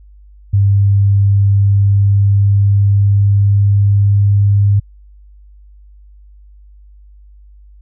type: tone with pitch glide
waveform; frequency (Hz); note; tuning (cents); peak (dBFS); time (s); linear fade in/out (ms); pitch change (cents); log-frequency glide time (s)
sine; 99.8 to 101.02; G2 to G#2; +32 to -47; -7; 0.53-4.8; 10; +21; 1.46-4.25
effects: added 50 Hz sine -38 dBFS peak until 7.81 s